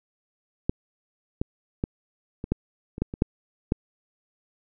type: clicks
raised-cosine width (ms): 3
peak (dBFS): -9 / -12 / -12 / -19 / -9 / -22 / -10 / -20 / -6 / -8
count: 10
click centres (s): 0.695 / 1.415 / 1.839 / 2.441 / 2.52 / 2.981 / 3.02 / 3.139 / 3.221 / 3.721
effects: none